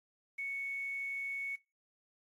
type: tone with quantisation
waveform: sine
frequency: 2217 Hz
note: C#7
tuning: in tune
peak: -36 dBFS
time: 0.38-1.56 s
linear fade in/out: 10 ms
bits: 10
effects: noise-tail reverb RT60 0.3 s tail -24 dB re dry + AAC 32 kbps